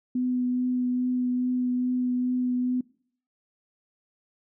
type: tone with vibrato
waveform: sine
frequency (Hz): 250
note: B3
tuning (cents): +21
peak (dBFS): -23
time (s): 0.15-2.81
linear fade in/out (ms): 5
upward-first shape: triangle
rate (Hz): 2.4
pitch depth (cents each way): 13
effects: noise-tail reverb RT60 0.6 s tail -23 dB re dry